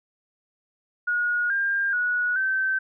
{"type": "tone with pitch steps", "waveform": "sine", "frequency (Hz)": [1445, 1601, 1463, 1546], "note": ["F#6", "G6", "F#6", "G6"], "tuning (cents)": [-41, 36, -20, -24], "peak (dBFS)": -21, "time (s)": [1.07, 2.79], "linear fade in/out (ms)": 10, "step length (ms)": 430, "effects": []}